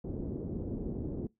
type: low-pass noise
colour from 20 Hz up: white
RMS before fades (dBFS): -37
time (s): 0.04-1.27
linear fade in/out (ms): 5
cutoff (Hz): 370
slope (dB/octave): 24
effects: noise-tail reverb RT60 0.2 s tail -24 dB re dry